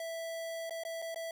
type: tone with dropouts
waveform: square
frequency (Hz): 659.3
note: E5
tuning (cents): 0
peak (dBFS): -38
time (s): 0-1.31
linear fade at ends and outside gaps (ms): 2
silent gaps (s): 0.696-0.707 / 0.836-0.85 / 1.019-1.023 / 1.145-1.159
effects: none